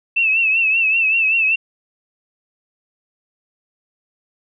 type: tone with vibrato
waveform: sine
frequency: 2643 Hz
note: E7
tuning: 4 cents sharp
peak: -13 dBFS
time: 0.16-1.56 s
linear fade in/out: 10 ms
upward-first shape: triangle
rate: 5.2 Hz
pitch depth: 79 cents each way
effects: none